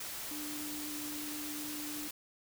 sine tone in noise, 298.6 Hz, D4, 29 cents sharp, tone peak -42 dBFS, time 0.31-2.08 s, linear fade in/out 5 ms, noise white, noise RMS -42 dBFS, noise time 0-2.11 s, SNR -3 dB, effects none

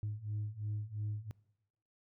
sine beating tone pair, 103.83 / 106.73 Hz, G#2 / G#2, 0 / +48 cents, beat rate 2.9 Hz, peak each -40 / -37 dBFS, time 0.03-1.31 s, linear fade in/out 0 ms, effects noise-tail reverb RT60 0.9 s tail -23 dB re dry + tanh soft clip ceiling -32 dBFS

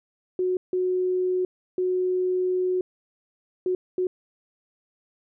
sine tone bursts at uneven times, 366.8 Hz, F#4, 15 cents flat, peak -21 dBFS, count 5, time 0.39-0.57 / 0.73-1.45 / 1.78-2.81 / 3.66-3.75 / 3.98-4.07 s, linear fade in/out 2 ms, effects none

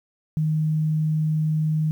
sine tone, 155.56 Hz, D#3, in tune, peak -19 dBFS, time 0.37-1.91 s, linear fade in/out 0 ms, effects 9-bit

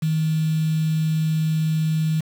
sine tone with quantisation, 157.9 Hz, D#3, 26 cents sharp, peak -18 dBFS, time 0.02-2.21 s, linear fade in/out 10 ms, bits 6, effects none

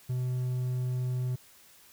triangle tone, 126.2 Hz, B2, 38 cents sharp, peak -26 dBFS, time 0.09-1.36 s, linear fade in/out 10 ms, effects white hiss -57 dBFS RMS until 1.92 s

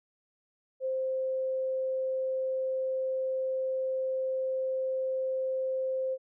sine tone, 523.3 Hz, C5, in tune, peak -28 dBFS, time 0.8-6.18 s, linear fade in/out 50 ms, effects none

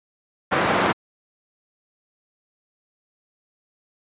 white band-pass noise, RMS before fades -20 dBFS, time 0.51-0.93 s, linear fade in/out 20 ms, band 130 to 1300 Hz, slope 12 dB/octave, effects resampled to 8000 Hz

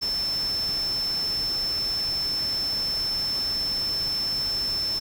sine tone in noise, 5300 Hz, E8, 9 cents sharp, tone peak -24 dBFS, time 0.01-5 s, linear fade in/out 20 ms, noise pink, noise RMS -38 dBFS, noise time 0.01-5 s, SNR +11 dB, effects none

